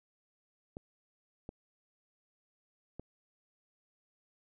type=clicks; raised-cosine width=2 ms; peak=-29 / -29 / -29 dBFS; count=3; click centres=0.769 / 1.491 / 2.996 s; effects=none